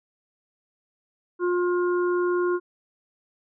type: harmonic tone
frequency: 355 Hz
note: F4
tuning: 28 cents sharp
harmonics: 1 / 3 / 4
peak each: -21 / -31 / -33 dBFS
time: 1.39-2.6 s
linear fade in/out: 50 ms
effects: none